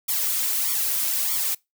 blue noise with flanger, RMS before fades -24 dBFS, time 0.08-1.55 s, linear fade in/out 10 ms, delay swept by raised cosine 0.89 to 3.29 ms, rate 1.6 Hz, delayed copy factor +1, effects noise-tail reverb RT60 0.2 s tail -24 dB re dry

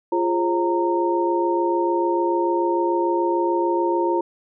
sine tone cluster, 346.9 / 413.7 / 537 / 923 Hz, F4 / G#4 / C5 / A#5, -12 / -7 / +45 / -17 cents, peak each -20 / -29 / -27 / -23 dBFS, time 0.12-4.21 s, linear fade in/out 5 ms, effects none

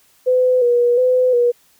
sine tone with vibrato, 493.9 Hz, B4, in tune, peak -11 dBFS, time 0.26-1.52 s, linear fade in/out 20 ms, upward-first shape square, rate 1.4 Hz, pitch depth 42 cents each way, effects white hiss -55 dBFS RMS until 1.79 s

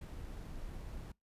brown noise with sample-and-hold, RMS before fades -45 dBFS, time 0.01-1.12 s, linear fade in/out 5 ms, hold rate 11025 Hz, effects noise-tail reverb RT60 0.2 s tail -25 dB re dry + resampled to 32000 Hz

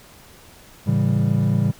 triangle chord, A dominant seventh, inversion none, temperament equal with one note detuned, 110 / 138.59 / 164.81 / 197.7 Hz, A2 / C#3 / E3 / G3, 0 / 0 / 0 / +15 cents, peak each -19 / -19 / -22 / -20 dBFS, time 0.86-1.72 s, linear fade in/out 20 ms, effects pink hiss -47 dBFS RMS until 1.79 s

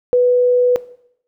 sine tone, 493.9 Hz, B4, in tune, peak -9 dBFS, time 0.13-0.76 s, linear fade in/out 0 ms, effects noise-tail reverb RT60 0.7 s tail -18 dB re dry

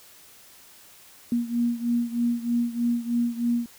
sine beating tone pair, 236.4 / 239.6 Hz, A#3 / A#3, +24 / +48 cents, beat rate 3.2 Hz, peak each -24 / -27 dBFS, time 1.32-3.66 s, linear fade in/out 2 ms, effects white hiss -51 dBFS RMS until 3.78 s

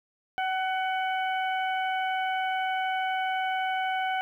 harmonic tone with a mistuned harmonic, 748 Hz, F#5, 19 cents sharp, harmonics 1 / 2 / 3 / 4, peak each -27 / -33 / -37 / -39 dBFS, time 0.38-4.21 s, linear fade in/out 0 ms, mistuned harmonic 1, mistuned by +15 cents, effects 10-bit

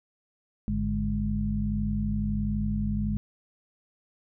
harmonic tone with a mistuned harmonic, 51.91 Hz, G#1, in tune, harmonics 1 / 2 / 3 / 4, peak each -30 / -33 / -35 / -28 dBFS, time 0.68-3.17 s, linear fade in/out 0 ms, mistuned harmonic 3, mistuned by -110 cents, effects none

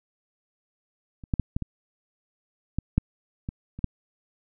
clicks, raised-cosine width 5 ms, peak -29 / -11 / -10 / -13 / -17 / -13 / -7 / -18 / -25 / -10 dBFS, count 10, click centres 1.238 / 1.338 / 1.397 / 1.565 / 1.623 / 2.786 / 2.98 / 3.489 / 3.79 / 3.843 s, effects none

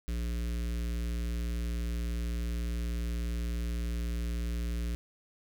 square tone with notch filter, 58.27 Hz, A#1, in tune, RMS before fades -33 dBFS, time 0.08-4.95 s, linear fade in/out 0 ms, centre 840 Hz, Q 0.61, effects none

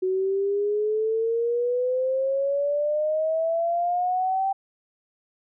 sine exponential sweep, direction up, 370 to 783 Hz, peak -21 dBFS, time 0.02-4.53 s, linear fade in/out 10 ms, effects none

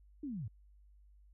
sine linear sweep, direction down, 309.7 to 89 Hz, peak -38 dBFS, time 0.23-0.48 s, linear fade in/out 5 ms, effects added 50 Hz sine -59 dBFS peak until 1.33 s

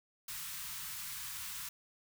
white band-stop noise, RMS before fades -43 dBFS, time 0.28-1.69 s, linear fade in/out 5 ms, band 180 to 950 Hz, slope 48 dB/octave, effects none

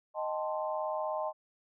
sine chord, A half-diminished seventh, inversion second, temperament equal, 622.3 / 784 / 880 / 1046.5 Hz, Eb5 / G5 / A5 / C6, 0 / 0 / 0 / 0 cents, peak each -34 / -40 / -38 / -39 dBFS, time 0.14-1.33 s, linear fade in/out 50 ms, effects none

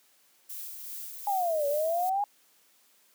violet noise with tremolo, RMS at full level -39 dBFS, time 0.49-2.1 s, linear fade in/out 10 ms, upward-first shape sine, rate 2.6 Hz, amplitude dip 35%
sine exponential two-way sweep, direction down then up, 830.6 to 563 to 830.6 Hz, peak -25 dBFS, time 1.27-2.24 s, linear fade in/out 2 ms, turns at 1.67 s
effects white hiss -64 dBFS RMS until 3.14 s + high-pass 200 Hz 12 dB/octave

